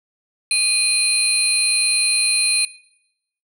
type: tone cluster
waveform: sine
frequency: 2471 / 4141 / 9480 Hz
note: D#7 / C8 / D9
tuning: -13 / -19 / +15 cents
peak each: -18 dBFS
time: 0.51-2.65 s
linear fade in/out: 2 ms
effects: noise-tail reverb RT60 0.8 s tail -20 dB re dry + tanh soft clip ceiling -10 dBFS